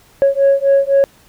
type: beating tone pair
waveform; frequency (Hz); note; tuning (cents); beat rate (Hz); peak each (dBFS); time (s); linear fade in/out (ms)
sine; 550 / 553.9; C#5 / C#5; -14 / -1; 3.9; -11; 0.22-1.04; 0
effects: tanh soft clip ceiling -5 dBFS + pink hiss -49 dBFS RMS until 1.28 s